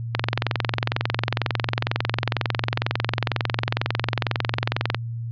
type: click train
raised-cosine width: 0.3 ms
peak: -4 dBFS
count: 107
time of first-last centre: 0.15-4.946 s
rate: 22.1 Hz
effects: added 116 Hz sine -27 dBFS peak until 5.31 s + resampled to 11025 Hz